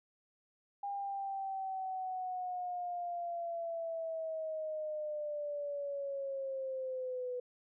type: linear sweep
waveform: sine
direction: down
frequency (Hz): 806 to 493.9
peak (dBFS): -36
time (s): 0.83-7.4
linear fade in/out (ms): 5
effects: none

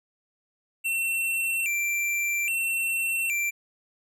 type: tone with vibrato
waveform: square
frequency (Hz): 2524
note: D#7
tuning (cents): +24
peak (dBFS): -25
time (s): 0.84-3.51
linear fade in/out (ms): 20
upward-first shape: square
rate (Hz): 0.61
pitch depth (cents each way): 120
effects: none

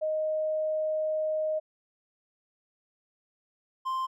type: tone pair in turn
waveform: sine / triangle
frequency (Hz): 622.3 / 1046.6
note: D#5 / C6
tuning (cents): 0 / 0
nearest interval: major sixth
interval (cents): 900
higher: second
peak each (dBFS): -26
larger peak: neither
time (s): 0.01-1.6 / 3.85-4.07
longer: first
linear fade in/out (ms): 20
effects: none

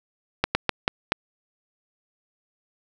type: slowing click train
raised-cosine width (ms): 0.3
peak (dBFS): -3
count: 5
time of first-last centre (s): 0.44-1.121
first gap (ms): 110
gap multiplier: 1.3
effects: none

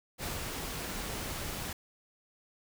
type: noise with ADSR envelope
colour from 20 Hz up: pink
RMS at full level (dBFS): -36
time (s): 0.18-1.73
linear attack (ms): 54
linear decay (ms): 130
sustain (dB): -2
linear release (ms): 4
effects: none

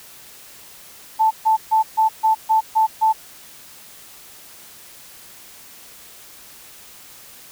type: tone bursts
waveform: sine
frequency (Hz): 880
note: A5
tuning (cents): 0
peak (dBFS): -12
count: 8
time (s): 1.19-3.13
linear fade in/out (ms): 20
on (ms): 120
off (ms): 140
effects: white hiss -43 dBFS RMS until 7.51 s

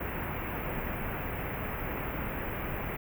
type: band-stop noise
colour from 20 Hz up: pink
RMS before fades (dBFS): -35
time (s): 0-2.97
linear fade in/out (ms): 10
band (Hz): 2600 to 14000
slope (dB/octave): 48
effects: none

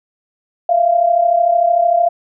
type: tone pair together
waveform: sine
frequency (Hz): 659.3 / 692.6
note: E5 / F5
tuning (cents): 0 / -15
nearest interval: minor second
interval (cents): 85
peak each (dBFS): -16 / -11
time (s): 0.69-2.09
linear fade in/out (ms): 5
effects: none

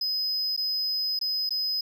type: tone with dropouts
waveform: triangle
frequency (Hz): 5040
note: D#8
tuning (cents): +21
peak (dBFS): -24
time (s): 0.01-1.81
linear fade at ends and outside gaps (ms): 5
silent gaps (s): 0.565-0.575 / 1.191-1.212 / 1.493-1.506
effects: none

